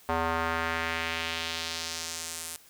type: tone with band-pass filter sweep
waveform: square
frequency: 82.41 Hz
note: E2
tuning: in tune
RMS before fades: -32 dBFS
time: 0.09-2.56 s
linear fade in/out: 0 ms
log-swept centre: 930 to 10000 Hz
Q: 1.4
effects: white hiss -56 dBFS RMS until 2.69 s